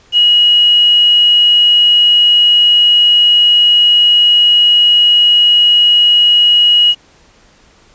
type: tone with quantisation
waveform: sine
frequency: 2900 Hz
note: F#7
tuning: 35 cents flat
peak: -5 dBFS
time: 0.12-6.95 s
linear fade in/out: 50 ms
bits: 5
effects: pink hiss -47 dBFS RMS until 7.94 s + resampled to 16000 Hz